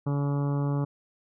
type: harmonic tone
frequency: 142.3 Hz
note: C#3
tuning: 46 cents sharp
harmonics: 1 / 2 / 3 / 4 / 5 / 6 / 7 / 8 / 9 / 10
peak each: -25 / -32 / -38 / -40 / -49 / -42 / -47 / -44 / -50 / -54 dBFS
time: 0.06-0.85 s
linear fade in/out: 10 ms
effects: none